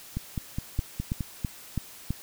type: two click trains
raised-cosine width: 5 ms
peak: -15 / -17 dBFS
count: 5 / 6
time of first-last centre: 0.79-2.106 / 0.17-1.207 s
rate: 3.04 / 4.82 Hz
effects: white hiss -47 dBFS RMS until 2.22 s